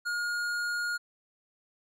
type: tone with tanh clipping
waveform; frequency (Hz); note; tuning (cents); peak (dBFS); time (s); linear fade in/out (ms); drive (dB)
sine; 1428; F6; +38; -31; 0.05-0.98; 20; 14
effects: none